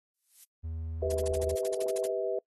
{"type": "noise with exponential growth", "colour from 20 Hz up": "violet", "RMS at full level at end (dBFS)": -44, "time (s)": [0.14, 0.44], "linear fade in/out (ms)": 5, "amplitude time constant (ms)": 64}
{"type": "tone with pitch glide", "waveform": "triangle", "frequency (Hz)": [80.8, 79], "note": ["E2", "D#2"], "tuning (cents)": [-34, 27], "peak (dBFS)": -32, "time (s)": [0.63, 1.56], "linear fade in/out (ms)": 20, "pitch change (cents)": -39, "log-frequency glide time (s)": [1, 1.18]}
{"type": "chord", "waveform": "sine", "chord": "E minor", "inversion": "first", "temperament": "equal with one note detuned", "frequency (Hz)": [392, 493.9, 644.2], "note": ["G4", "B4", "E5"], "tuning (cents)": [0, 0, -40], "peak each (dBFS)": -33, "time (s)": [1.02, 2.39], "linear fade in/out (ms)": 5}
{"type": "noise bursts", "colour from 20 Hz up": "blue", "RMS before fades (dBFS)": -36, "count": 13, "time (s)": [1.1, 2.062], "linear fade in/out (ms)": 5, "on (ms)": 26, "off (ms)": 52}
{"effects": ["noise-tail reverb RT60 0.1 s tail -23 dB re dry", "AAC 32 kbps"]}